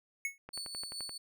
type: tone with exponential decay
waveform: square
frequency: 2200 Hz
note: C#7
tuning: 14 cents flat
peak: -30 dBFS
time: 0.25-0.38 s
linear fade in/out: 1 ms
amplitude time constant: 28 ms
type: click train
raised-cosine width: 0.5 ms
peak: -31 dBFS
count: 8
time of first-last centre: 0.49-1.093 s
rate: 11.6 Hz
type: tone with tremolo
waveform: 30% pulse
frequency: 4455 Hz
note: C#8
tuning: 8 cents sharp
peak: -35 dBFS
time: 0.53-1.18 s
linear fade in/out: 10 ms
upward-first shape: sine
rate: 4.7 Hz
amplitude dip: 45%
effects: none